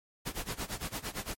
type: noise with tremolo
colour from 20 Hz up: pink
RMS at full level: -35 dBFS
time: 0.25-1.35 s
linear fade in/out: 20 ms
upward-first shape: sine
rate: 8.8 Hz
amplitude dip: 90%
effects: MP3 64 kbps